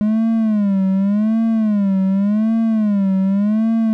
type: tone with vibrato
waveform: triangle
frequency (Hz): 207.7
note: G#3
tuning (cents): 0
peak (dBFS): -11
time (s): 0.01-3.93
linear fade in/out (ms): 0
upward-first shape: sine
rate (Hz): 0.87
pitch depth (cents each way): 150
effects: none